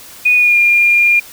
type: tone with pitch glide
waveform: sine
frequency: 2471 to 2408 Hz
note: D#7 to D7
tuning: -13 to +43 cents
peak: -7 dBFS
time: 0.25-1.2 s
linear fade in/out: 10 ms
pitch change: -44 cents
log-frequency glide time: 0.36-0.58 s
effects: white hiss -36 dBFS RMS until 1.32 s